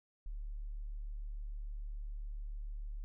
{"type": "tone", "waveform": "sine", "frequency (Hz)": 36.58, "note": "D1", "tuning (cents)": -6, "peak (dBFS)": -39, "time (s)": [0.26, 3.04], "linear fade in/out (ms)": 0, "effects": []}